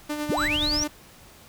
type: tone with tremolo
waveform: sawtooth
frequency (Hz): 298.4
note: D4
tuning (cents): +28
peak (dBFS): -22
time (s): 0.09-0.88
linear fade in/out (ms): 10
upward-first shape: sine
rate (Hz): 9.5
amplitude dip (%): 45
type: linear sweep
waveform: sine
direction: up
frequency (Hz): 61.74 to 5920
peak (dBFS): -23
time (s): 0.29-0.84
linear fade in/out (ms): 5
type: low-pass noise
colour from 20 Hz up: pink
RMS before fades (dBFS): -34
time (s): 0.37-0.83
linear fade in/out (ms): 10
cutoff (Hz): 130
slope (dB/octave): 24
type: tone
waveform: 35% pulse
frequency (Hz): 3951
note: B7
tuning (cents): 0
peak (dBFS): -29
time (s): 0.37-0.48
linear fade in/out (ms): 5
effects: pink hiss -50 dBFS RMS until 1.48 s